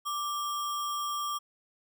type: tone with sample-and-hold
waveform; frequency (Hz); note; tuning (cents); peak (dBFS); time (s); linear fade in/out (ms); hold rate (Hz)
sine; 1174.7; D6; 0; -30; 0.05-1.39; 20; 4410
effects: none